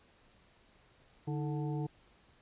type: harmonic tone with a mistuned harmonic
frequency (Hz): 146.83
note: D3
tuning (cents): 0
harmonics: 1 / 2 / 3 / 5 / 6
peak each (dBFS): -34 / -40 / -44 / -48 / -50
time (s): 1.27-1.87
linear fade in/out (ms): 10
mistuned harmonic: 2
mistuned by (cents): +120
effects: pink hiss -65 dBFS RMS until 2.41 s + resampled to 8000 Hz